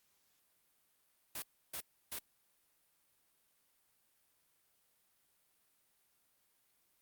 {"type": "noise bursts", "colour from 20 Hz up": "white", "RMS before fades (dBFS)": -42, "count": 3, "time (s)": [1.35, 2.189], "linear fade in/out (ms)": 5, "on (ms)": 73, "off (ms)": 310, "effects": ["white hiss -75 dBFS RMS until 7.01 s", "Opus 48 kbps"]}